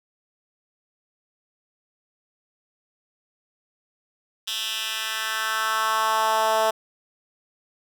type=tone with high-pass filter sweep; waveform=10% pulse; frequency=220 Hz; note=A3; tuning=in tune; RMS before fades=-24 dBFS; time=4.47-6.71 s; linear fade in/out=10 ms; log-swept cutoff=3300 to 630 Hz; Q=2.2; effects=none